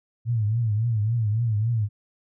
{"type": "tone with vibrato", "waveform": "sine", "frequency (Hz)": 111.3, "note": "A2", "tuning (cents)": 20, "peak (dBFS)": -20, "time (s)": [0.25, 1.89], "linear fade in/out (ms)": 50, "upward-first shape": "triangle", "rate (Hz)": 3.6, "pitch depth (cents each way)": 150, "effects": []}